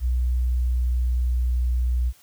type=tone with pitch glide; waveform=sine; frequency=61.74 to 61.31 Hz; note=B1 to B1; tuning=0 to -12 cents; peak=-19 dBFS; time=0-2.13 s; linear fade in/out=50 ms; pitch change=-12 cents; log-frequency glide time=0.22-1.45 s; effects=white hiss -55 dBFS RMS until 2.22 s